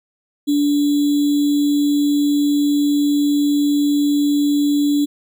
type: tone with sample-and-hold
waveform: sine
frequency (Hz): 290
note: D4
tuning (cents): -22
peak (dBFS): -13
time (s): 0.47-5.06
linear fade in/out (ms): 20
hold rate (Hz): 3675
effects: none